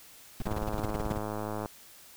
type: noise bursts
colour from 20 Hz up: brown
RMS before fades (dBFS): -31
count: 15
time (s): 0.4-1.178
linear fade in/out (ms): 2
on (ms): 22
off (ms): 32
type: click train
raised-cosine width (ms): 1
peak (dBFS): -21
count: 127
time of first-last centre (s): 0.47-1.659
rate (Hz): 106
effects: white hiss -53 dBFS RMS until 2.16 s